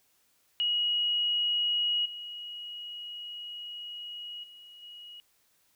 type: tone with level steps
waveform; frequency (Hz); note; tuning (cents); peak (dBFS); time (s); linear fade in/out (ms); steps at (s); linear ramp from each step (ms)
sine; 2900; F#7; -35; -25 / -38 / -48 / -44; 0.6-5.2; 0; 2.05 / 4.43 / 4.82; 10
effects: white hiss -69 dBFS RMS until 5.75 s